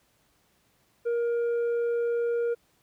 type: tone with tanh clipping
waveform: sine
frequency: 471.2 Hz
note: A#4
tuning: 19 cents sharp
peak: -25 dBFS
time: 1.05-2.55 s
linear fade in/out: 20 ms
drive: 4 dB
effects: pink hiss -67 dBFS RMS until 2.82 s + high-pass 60 Hz 12 dB/octave